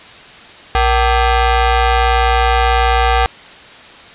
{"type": "ring-modulated tone", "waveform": "sawtooth", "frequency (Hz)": 412.3, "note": "G#4", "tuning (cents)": -13, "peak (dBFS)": -3, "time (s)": [0.75, 3.26], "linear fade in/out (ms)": 0, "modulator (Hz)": 353, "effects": ["white hiss -37 dBFS RMS until 4.14 s", "resampled to 8000 Hz"]}